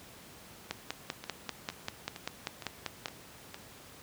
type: two click trains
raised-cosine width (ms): 0.2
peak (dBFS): -16 / -24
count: 13 / 6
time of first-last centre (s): 0.71-3.058 / 1.24-3.544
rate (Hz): 5.11 / 2.17
effects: pink hiss -52 dBFS RMS until 4.02 s + high-pass 80 Hz 12 dB/octave